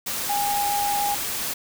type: tone in noise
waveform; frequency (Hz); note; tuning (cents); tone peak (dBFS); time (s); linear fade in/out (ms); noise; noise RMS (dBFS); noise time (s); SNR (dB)
sine; 816; G#5; -31; -22; 0.29-1.15; 10; white; -28; 0.06-1.54; +3
effects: none